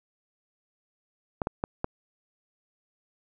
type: clicks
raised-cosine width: 1 ms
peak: -13 dBFS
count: 4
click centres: 1.418 / 1.471 / 1.639 / 1.844 s
effects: none